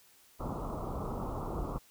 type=low-pass noise; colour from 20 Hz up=pink; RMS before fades=-37 dBFS; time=0.39-1.79 s; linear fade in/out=20 ms; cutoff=1300 Hz; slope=96 dB/octave; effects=white hiss -62 dBFS RMS until 1.9 s